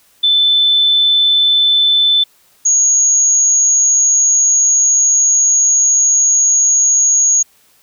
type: tone pair in turn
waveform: sine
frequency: 3521 / 6647 Hz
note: A7 / G#8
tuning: 0 / +1 cents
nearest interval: major seventh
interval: 1101 cents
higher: second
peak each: -8 dBFS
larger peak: neither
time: 0.23-2.24 / 2.65-7.43 s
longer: second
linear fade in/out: 10 ms
effects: white hiss -52 dBFS RMS until 7.82 s